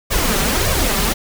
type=noise with flanger; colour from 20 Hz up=pink; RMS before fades=-17 dBFS; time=0.1-1.14 s; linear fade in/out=20 ms; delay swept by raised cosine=1.7 to 5.2 ms; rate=1.7 Hz; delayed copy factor=+0.65; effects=none

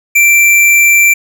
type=tone; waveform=square; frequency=2349 Hz; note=D7; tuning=in tune; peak=-5 dBFS; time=0.15-1.14 s; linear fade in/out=10 ms; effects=none

